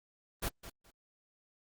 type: noise with echo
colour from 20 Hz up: pink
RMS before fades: -34 dBFS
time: 0.42-0.49 s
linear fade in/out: 10 ms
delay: 210 ms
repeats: 2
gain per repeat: -14 dB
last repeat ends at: 0.91 s
effects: Opus 24 kbps